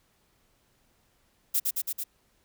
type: noise with echo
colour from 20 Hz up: violet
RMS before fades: -25 dBFS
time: 1.54-1.6 s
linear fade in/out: 10 ms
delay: 110 ms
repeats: 4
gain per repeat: -2 dB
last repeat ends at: 2.04 s
effects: pink hiss -68 dBFS RMS until 2.44 s